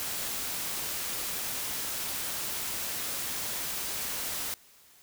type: noise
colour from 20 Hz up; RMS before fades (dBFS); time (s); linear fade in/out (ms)
white; -34; 0-4.54; 0
effects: white hiss -58 dBFS RMS until 5.02 s